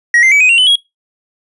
triangle tone with pitch steps, 1900 / 2084 / 2286 / 2507 / 2750 / 3016 / 3308 Hz, A#6 / C7 / D7 / D#7 / F7 / F#7 / G#7, +33 / -7 / -47 / +12 / -27 / +32 / -8 cents, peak -4 dBFS, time 0.14-0.756 s, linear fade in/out 2 ms, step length 88 ms, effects noise-tail reverb RT60 0.2 s tail -24 dB re dry + resampled to 24000 Hz

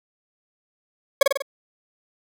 40% pulse tone with echo, 554.4 Hz, C#5, in tune, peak -9 dBFS, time 1.21-1.23 s, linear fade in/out 5 ms, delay 48 ms, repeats 4, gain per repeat -4 dB, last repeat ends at 1.422 s, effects none

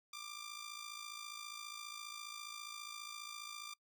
10% pulse tone with amplitude modulation, 1186 Hz, D6, 17 cents sharp, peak -35 dBFS, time 0.13-3.74 s, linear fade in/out 5 ms, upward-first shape sine, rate 54.8 Hz, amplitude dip 65%, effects noise-tail reverb RT60 0.1 s tail -24 dB re dry

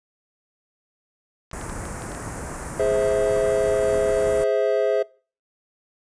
clicks, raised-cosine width 0.2 ms, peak -24 dBFS, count 7, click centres 1.514 / 1.613 / 1.697 / 1.854 / 2.021 / 2.119 / 2.149 s
pink band-stop noise, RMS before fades -32 dBFS, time 1.53-4.44 s, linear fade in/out 2 ms, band 1800 to 7200 Hz, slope 24 dB/octave
triangle chord, Ab augmented, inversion none, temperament equal with one note detuned, 415.3 / 523.3 / 652.1 Hz, Ab4 / C5 / E5, 0 / 0 / -19 cents, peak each -20 / -21 / -21 dBFS, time 2.79-5.03 s, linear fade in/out 10 ms
effects noise-tail reverb RT60 0.4 s tail -23 dB re dry + resampled to 22050 Hz

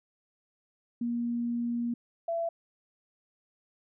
sine tone pair in turn, 237.2 / 670.9 Hz, A#3 / E5, +30 / +30 cents, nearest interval octave + tritone, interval 1800 cents, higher second, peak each -28 dBFS, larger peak neither, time 1.01-1.94 / 2.28-2.49 s, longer first, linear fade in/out 5 ms, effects none

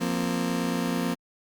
35% pulse chord, F suspended fourth, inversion none, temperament just, 174.61 / 232.8 / 261.9 Hz, F3 / Bb3 / C4, 0 / -2 / +2 cents, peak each -28 dBFS, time 0-1.15 s, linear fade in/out 20 ms, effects Opus 48 kbps

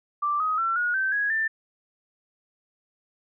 sine tone with pitch steps, 1174.7 / 1259 / 1349.4 / 1446.2 / 1550 / 1661.3 / 1780.5 Hz, D6 / D#6 / E6 / F#6 / G6 / G#6 / A6, 0 / +20 / +40 / -40 / -20 / 0 / +20 cents, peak -22 dBFS, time 0.22-1.48 s, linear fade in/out 10 ms, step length 180 ms, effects none

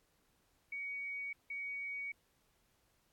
sine tone bursts at uneven times, 2248 Hz, C#7, 24 cents sharp, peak -39 dBFS, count 2, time 0.72-1.33 / 1.5-2.12 s, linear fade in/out 5 ms, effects pink hiss -75 dBFS RMS until 3.12 s + AAC 64 kbps

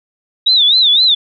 sine tone with vibrato, 3733 Hz, A#7, 2 cents sharp, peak -7 dBFS, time 0.46-1.15 s, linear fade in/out 10 ms, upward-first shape sine, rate 3.9 Hz, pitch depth 160 cents each way, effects none

